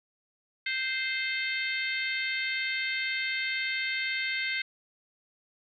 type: harmonic tone with a mistuned harmonic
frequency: 522 Hz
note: C5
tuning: 4 cents flat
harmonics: 3 / 4 / 5 / 6 / 7 / 8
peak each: -35 / -31 / -38 / -40 / -40 / -40 dBFS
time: 0.66-4.62 s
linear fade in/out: 5 ms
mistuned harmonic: 8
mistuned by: +63 cents
effects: none